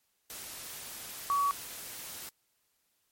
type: tone in noise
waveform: sine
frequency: 1132 Hz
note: C#6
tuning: 36 cents sharp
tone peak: -25 dBFS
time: 1.3-1.51 s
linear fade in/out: 0 ms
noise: white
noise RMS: -43 dBFS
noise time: 0.3-2.29 s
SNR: +15 dB
effects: white hiss -75 dBFS RMS until 3.11 s + MP3 64 kbps